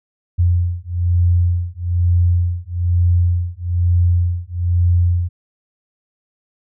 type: beating tone pair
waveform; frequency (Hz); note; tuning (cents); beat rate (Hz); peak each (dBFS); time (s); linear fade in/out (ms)
sine; 87.1 / 88.2; F2 / F2; -4 / +18; 1.1; -16; 0.38-5.29; 20
effects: none